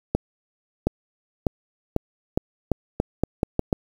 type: accelerating click train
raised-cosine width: 2 ms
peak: -6 dBFS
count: 11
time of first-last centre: 0.15-3.728 s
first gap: 720 ms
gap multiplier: 0.83
effects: 7-bit